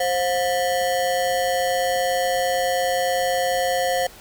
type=ring-modulated tone; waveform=square; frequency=622.3 Hz; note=D#5; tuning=in tune; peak=-17 dBFS; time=0-4.07 s; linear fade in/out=5 ms; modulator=95.3 Hz; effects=pink hiss -44 dBFS RMS until 4.2 s